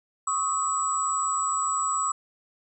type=tone cluster; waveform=sine; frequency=1108 / 1267 / 7830 Hz; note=C#6 / D#6 / B8; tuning=-1 / +31 / -16 cents; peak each=-28 dBFS; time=0.27-2.12 s; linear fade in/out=5 ms; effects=none